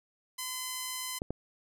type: tone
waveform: 5% pulse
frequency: 1021 Hz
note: C6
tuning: 43 cents flat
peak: -23 dBFS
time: 0.38-1.19 s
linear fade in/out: 10 ms
type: clicks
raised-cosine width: 2 ms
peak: -20 dBFS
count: 2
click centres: 1.219 / 1.306 s
effects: none